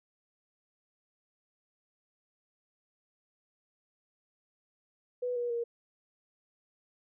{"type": "tone with pitch steps", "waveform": "sine", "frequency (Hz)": [493.9, 481.8, 470], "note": ["B4", "B4", "A#4"], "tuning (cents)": [0, -43, 14], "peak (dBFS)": -30, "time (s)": [5.22, 5.64], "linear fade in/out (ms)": 10, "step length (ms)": 140, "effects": []}